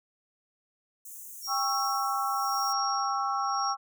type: high-pass noise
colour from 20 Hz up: white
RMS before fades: -44 dBFS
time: 1.05-2.73 s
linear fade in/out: 5 ms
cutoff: 6100 Hz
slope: 96 dB/octave
type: tone with tremolo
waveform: sine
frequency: 5588 Hz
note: F8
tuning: in tune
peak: -31 dBFS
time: 1.41-3.75 s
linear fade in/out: 50 ms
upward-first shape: sine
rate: 0.93 Hz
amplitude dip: 85%
type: chord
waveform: sine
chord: C# diminished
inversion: second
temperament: just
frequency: 798.3 / 1108.7 / 1330.5 Hz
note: G5 / C#6 / E6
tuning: +31 / 0 / +16 cents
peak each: -31 dBFS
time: 1.47-3.77 s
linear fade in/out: 50 ms
effects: none